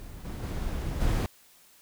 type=noise with level steps; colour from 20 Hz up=brown; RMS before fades=-43 / -36 / -32 / -25 dBFS; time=0-1.26 s; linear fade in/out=0 ms; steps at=0.24 / 0.42 / 1 s; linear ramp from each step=20 ms; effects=white hiss -58 dBFS RMS until 1.81 s